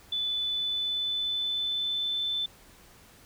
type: tone with pitch glide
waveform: sine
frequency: 3486 to 3527 Hz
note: A7 to A7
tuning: -17 to +3 cents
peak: -27 dBFS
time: 0.12-2.46 s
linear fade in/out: 5 ms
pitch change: +20 cents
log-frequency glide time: 0.28-2.24 s
effects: pink hiss -55 dBFS RMS until 3.25 s